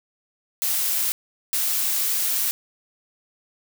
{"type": "noise bursts at uneven times", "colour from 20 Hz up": "blue", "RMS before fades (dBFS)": -23, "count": 2, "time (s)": [[0.62, 1.12], [1.53, 2.51]], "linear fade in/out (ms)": 0, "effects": []}